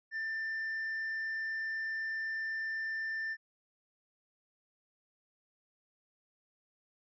triangle tone with hard clipping, 1784 Hz, A6, 23 cents sharp, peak -33 dBFS, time 0.11-3.37 s, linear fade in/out 50 ms, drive 1 dB, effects resampled to 16000 Hz

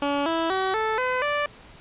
15% pulse tone with pitch steps, 284.5 / 328.7 / 379.8 / 438.8 / 506.9 / 585.7 Hz, C#4 / E4 / F#4 / A4 / B4 / D5, +45 / -5 / +45 / -5 / +45 / -5 cents, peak -16 dBFS, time 0.02-1.46 s, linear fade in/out 2 ms, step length 240 ms, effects pink hiss -48 dBFS RMS until 1.8 s + resampled to 8000 Hz

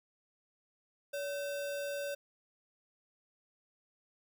sine tone with sample-and-hold, 569 Hz, C#5, 45 cents sharp, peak -35 dBFS, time 1.13-2.15 s, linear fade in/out 10 ms, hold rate 2100 Hz, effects none

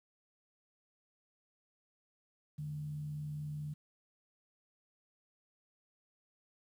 sine tone with frequency modulation, 149.1 Hz, D3, 27 cents sharp, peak -38 dBFS, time 2.58-3.74 s, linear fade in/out 10 ms, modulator 64.4 Hz, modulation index 0.22, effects 11-bit

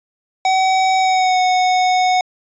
square tone with pitch glide, 757 to 736.7 Hz, F#5 to F#5, +39 to -8 cents, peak -13 dBFS, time 0.45-2.21 s, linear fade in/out 2 ms, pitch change -47 cents, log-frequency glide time 0.99-1.4 s, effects resampled to 16000 Hz

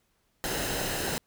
pink noise with comb filter, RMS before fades -31 dBFS, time 0.44-1.18 s, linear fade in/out 0 ms, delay 0.87 ms, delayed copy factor -0.5, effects pink hiss -72 dBFS RMS until 1.26 s

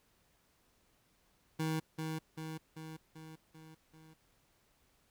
25% pulse tone with echo, 158.5 Hz, D#3, 32 cents sharp, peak -29 dBFS, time 1.59-1.8 s, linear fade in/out 10 ms, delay 390 ms, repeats 6, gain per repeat -4 dB, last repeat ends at 4.14 s, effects pink hiss -72 dBFS RMS until 5.1 s

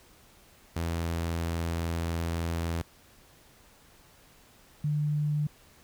sawtooth / sine tone pair in turn, 83.6 / 148.96 Hz, E2 / D3, +25 / +25 cents, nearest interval minor seventh, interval 1000 cents, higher second, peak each -25 dBFS, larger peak neither, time 0.76-2.82 / 4.84-5.47 s, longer first, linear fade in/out 5 ms, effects pink hiss -58 dBFS RMS until 5.83 s

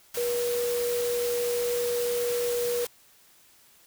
sine tone in noise, 481.4 Hz, B4, 44 cents flat, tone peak -25 dBFS, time 0.17-2.85 s, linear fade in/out 5 ms, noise white, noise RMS -35 dBFS, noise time 0.14-2.87 s, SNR +7 dB, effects white hiss -58 dBFS RMS until 3.86 s

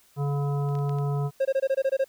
harmonic tone, 142.4 Hz, C#3, 47 cents sharp, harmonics 1 / 3 / 5 / 7 / 9, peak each -24 / -34 / -38 / -41 / -43 dBFS, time 0.16-1.31 s, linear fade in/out 50 ms
clicks, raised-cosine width 0.2 ms, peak -37 / -29 / -36 / -27 / -32 dBFS, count 5, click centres 0.689 / 0.753 / 0.789 / 0.894 / 0.986 s
triangle tone bursts, 537 Hz, C5, 45 cents sharp, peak -18 dBFS, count 9, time 1.4-2.044 s, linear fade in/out 10 ms, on 52 ms, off 22 ms
effects white hiss -60 dBFS RMS until 2.08 s

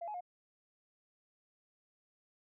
sine tone with pitch steps, 683 / 844 / 714 Hz, F5 / G#5 / F5, -39 / +28 / +38 cents, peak -38 dBFS, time 0.01-0.208 s, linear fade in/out 10 ms, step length 66 ms, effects tanh soft clip ceiling -34 dBFS

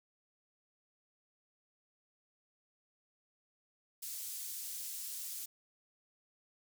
pink high-pass noise, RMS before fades -43 dBFS, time 4.02-5.46 s, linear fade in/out 10 ms, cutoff 7300 Hz, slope 12 dB/octave, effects none

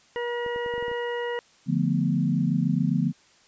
harmonic tone, 479 Hz, A#4, 47 cents sharp, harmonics 1 / 2 / 3 / 4 / 6, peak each -28 / -35 / -43 / -35 / -42 dBFS, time 0.16-1.39 s, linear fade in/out 0 ms
clicks, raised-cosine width 2 ms, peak -28 dBFS, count 8, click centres 0.463 / 0.561 / 0.662 / 0.739 / 0.78 / 0.826 / 0.882 / 0.915 s
sine chord, B half-diminished seventh, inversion first, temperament equal, 146.83 / 174.61 / 220 / 246.9 Hz, D3 / F3 / A3 / B3, 0 / 0 / 0 / 0 cents, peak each -26 / -25 / -28 / -27 dBFS, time 1.66-3.13 s, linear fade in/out 50 ms
effects white hiss -58 dBFS RMS until 3.47 s + resampled to 16000 Hz

